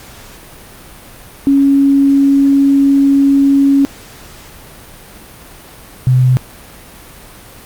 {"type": "tone pair in turn", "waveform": "sine", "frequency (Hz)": [277.2, 127.46], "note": ["C#4", "C3"], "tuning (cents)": [0, -45], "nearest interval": "octave + minor second", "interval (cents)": 1345, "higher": "first", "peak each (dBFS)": -6, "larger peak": "neither", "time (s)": [[1.47, 3.85], [6.07, 6.37]], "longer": "first", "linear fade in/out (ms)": 0, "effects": ["pink hiss -36 dBFS RMS until 7.65 s", "Opus 48 kbps"]}